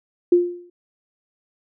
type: tone with exponential decay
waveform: sine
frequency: 351.5 Hz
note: F4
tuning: 11 cents sharp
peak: -8 dBFS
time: 0.32-0.7 s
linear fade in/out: 5 ms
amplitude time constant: 81 ms
effects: none